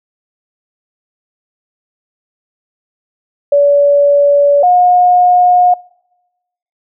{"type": "tone pair in turn", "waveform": "sine", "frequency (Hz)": [572, 718.9], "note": ["D5", "F5"], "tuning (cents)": [-46, 50], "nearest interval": "major third", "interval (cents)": 396, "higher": "second", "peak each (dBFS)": -5, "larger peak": "neither", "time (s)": [[3.52, 4.63], [4.63, 5.74]], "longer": "neither", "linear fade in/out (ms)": 5, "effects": ["noise-tail reverb RT60 1.0 s tail -26 dB re dry"]}